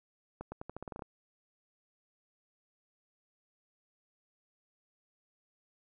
accelerating click train, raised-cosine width 1 ms, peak -27 dBFS, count 11, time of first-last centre 0.41-1.022 s, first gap 110 ms, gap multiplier 0.86, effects none

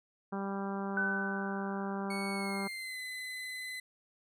harmonic tone, 196.8 Hz, G3, 7 cents sharp, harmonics 1 / 2 / 3 / 4 / 5 / 6 / 7 / 8, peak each -36 / -41 / -46 / -43 / -45 / -47 / -48 / -52 dBFS, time 0.32-2.68 s, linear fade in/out 10 ms
sine tone with exponential decay, 1510 Hz, F#6, 35 cents sharp, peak -28 dBFS, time 0.97-2.45 s, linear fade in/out 2 ms, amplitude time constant 320 ms
35% pulse tone with pitch glide, 2217 to 2021 Hz, C#7 to B6, 0 to +39 cents, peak -37 dBFS, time 2.1-3.8 s, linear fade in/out 5 ms, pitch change -161 cents, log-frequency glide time 2.32-2.99 s
effects resampled to 32000 Hz

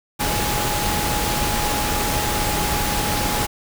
sine tone in noise, 835 Hz, G#5, 9 cents sharp, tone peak -26 dBFS, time 0.19-3.47 s, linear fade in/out 20 ms, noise pink, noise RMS -22 dBFS, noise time 0.19-3.47 s, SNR -7 dB, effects none

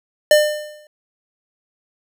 square tone with exponential decay, 600 Hz, D5, 37 cents sharp, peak -7 dBFS, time 0.31-0.87 s, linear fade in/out 2 ms, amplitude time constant 120 ms, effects none

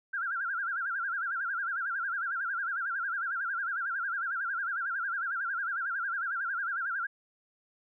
sine tone with vibrato, 1480 Hz, F#6, in tune, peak -30 dBFS, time 0.13-7.07 s, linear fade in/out 10 ms, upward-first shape sine, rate 11 Hz, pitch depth 170 cents each way, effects none

